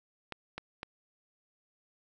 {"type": "clicks", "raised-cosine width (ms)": 0.3, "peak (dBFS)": -22, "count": 3, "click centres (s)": [0.323, 0.58, 0.831], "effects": []}